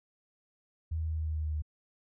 sine tone with pitch steps, 80.4 / 79.8 / 79.2 / 78.61 / 78.02 / 77.44 / 76.86 / 76.28 Hz, E2 / D#2 / D#2 / D#2 / D#2 / D#2 / D#2 / D#2, -43 / +44 / +31 / +18 / +5 / -8 / -21 / -34 cents, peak -30 dBFS, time 0.91-1.622 s, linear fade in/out 10 ms, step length 89 ms, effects none

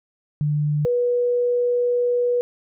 sine tone pair in turn, 148.6 / 487 Hz, D3 / B4, +21 / -24 cents, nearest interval octave + major sixth, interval 2055 cents, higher second, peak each -18 / -17 dBFS, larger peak second, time 0.41-0.85 / 0.85-2.41 s, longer second, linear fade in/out 0 ms, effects none

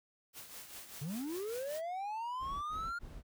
white noise with tremolo, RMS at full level -47 dBFS, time 0.33-1.82 s, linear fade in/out 50 ms, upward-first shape triangle, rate 5.1 Hz, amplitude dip 65%
triangle linear sweep, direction up, 130.81 to 1420 Hz, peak -35 dBFS, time 1.01-2.99 s, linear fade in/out 10 ms
brown noise bursts, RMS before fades -47 dBFS, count 3, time 2.39-3.23 s, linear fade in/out 50 ms, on 240 ms, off 60 ms
effects none

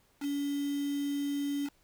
sine tone with quantisation, 284.4 Hz, C#4, 45 cents sharp, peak -30 dBFS, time 0.2-1.7 s, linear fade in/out 50 ms, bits 7, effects pink hiss -68 dBFS RMS until 1.83 s

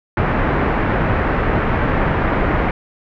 pink low-pass noise, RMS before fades -17 dBFS, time 0.17-2.71 s, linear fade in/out 2 ms, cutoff 2000 Hz, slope 24 dB/octave, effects none

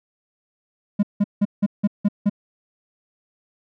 triangle tone bursts, 203.8 Hz, G#3, 32 cents flat, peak -12 dBFS, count 7, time 0.99-2.297 s, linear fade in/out 10 ms, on 41 ms, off 170 ms, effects none

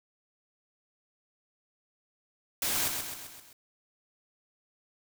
white noise with echo, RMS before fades -30 dBFS, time 2.62-2.88 s, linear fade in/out 2 ms, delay 130 ms, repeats 5, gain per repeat -5 dB, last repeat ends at 3.53 s, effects none

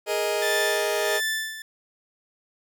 sawtooth chord, Ab suspended second, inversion none, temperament just, 415.3 / 467.2 / 623 Hz, Ab4 / Bb4 / Eb5, 0 / +4 / +2 cents, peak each -23 / -26 / -22 dBFS, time 0.06-1.21 s, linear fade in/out 50 ms
sawtooth tone with tremolo, 1760 Hz, A6, in tune, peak -20 dBFS, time 0.42-1.62 s, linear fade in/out 2 ms, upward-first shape sine, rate 1.5 Hz, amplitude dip 75%
effects none

